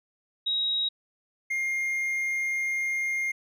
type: tone pair in turn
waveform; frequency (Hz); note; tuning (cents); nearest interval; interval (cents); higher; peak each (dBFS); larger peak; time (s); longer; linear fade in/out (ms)
sine / triangle; 3810 / 2122; A#7 / C7; +37 / +24; minor seventh; 1013; first; -24; neither; 0.46-0.89 / 1.5-3.32; second; 10
effects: none